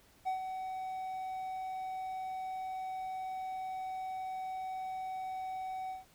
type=tone with ADSR envelope; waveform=triangle; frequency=753 Hz; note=F#5; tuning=30 cents sharp; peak=-28 dBFS; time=0.25-6.05 s; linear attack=27 ms; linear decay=110 ms; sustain=-7 dB; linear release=150 ms; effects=pink hiss -64 dBFS RMS until 6.14 s